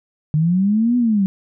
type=linear two-way sweep; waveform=sine; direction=up then down; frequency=148.3 to 248.6 to 186.7 Hz; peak=-13 dBFS; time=0.34-1.26 s; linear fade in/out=0 ms; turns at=0.97 s; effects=none